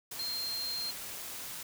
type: tone in noise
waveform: sine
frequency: 4186 Hz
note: C8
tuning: in tune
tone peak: -34 dBFS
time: 0.19-0.91 s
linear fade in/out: 5 ms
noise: white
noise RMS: -42 dBFS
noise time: 0.11-1.63 s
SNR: +5 dB
effects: none